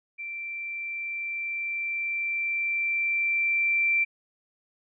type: tone with level ramp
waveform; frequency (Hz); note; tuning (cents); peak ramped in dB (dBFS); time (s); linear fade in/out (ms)
sine; 2349; D7; 0; -33 to -20; 0.18-4.05; 20
effects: none